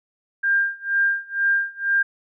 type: tone with tremolo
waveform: sine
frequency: 1598 Hz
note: G6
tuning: 33 cents sharp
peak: -15 dBFS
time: 0.43-2.03 s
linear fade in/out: 10 ms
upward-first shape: sine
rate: 2.1 Hz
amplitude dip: 95%
effects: none